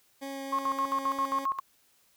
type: tone with vibrato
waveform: 20% pulse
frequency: 273.2 Hz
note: C#4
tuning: 25 cents flat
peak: -31 dBFS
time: 0.21-1.46 s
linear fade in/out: 20 ms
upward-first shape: triangle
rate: 3.4 Hz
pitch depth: 9 cents each way
type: tone with tremolo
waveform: sine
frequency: 1083 Hz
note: C#6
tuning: 41 cents flat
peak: -25 dBFS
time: 0.52-1.6 s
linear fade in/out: 10 ms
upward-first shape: square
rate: 7.5 Hz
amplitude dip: 80%
effects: white hiss -66 dBFS RMS until 2.16 s